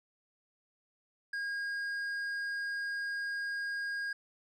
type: tone with tanh clipping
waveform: sine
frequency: 1628 Hz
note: G#6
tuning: 35 cents flat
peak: -35 dBFS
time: 1.33-4.13 s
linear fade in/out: 5 ms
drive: 7 dB
effects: none